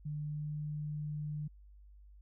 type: tone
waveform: sine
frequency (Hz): 149.9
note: D3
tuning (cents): +36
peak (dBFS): -36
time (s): 0.05-1.48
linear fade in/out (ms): 10
effects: added 50 Hz sine -54 dBFS peak until 2.21 s